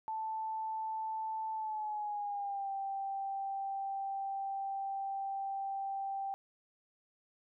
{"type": "tone with pitch glide", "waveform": "sine", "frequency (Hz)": [880, 784], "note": ["A5", "G5"], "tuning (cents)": [0, 0], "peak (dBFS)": -35, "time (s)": [0.08, 6.34], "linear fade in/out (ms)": 0, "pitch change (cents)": -200, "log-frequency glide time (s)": [1.53, 2.7], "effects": []}